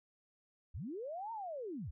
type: linear two-way sweep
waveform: sine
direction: up then down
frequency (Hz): 50 to 932.3 to 50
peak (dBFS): -40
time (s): 0.74-1.91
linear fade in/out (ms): 10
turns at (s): 1.32
effects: none